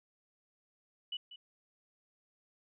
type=tone with echo; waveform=sine; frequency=2960 Hz; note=F#7; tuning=in tune; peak=-36 dBFS; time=1.12-1.17 s; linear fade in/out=5 ms; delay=190 ms; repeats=1; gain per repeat=-12 dB; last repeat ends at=1.36 s; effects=none